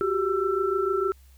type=tone cluster; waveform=sine; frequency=368.7 / 395.3 / 1336 Hz; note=F#4 / G4 / E6; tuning=-6 / +15 / +23 cents; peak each=-27 / -25 / -28 dBFS; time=0.01-1.12 s; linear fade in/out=0 ms; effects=added 66 Hz sine -50 dBFS peak until 1.37 s + white hiss -62 dBFS RMS until 1.37 s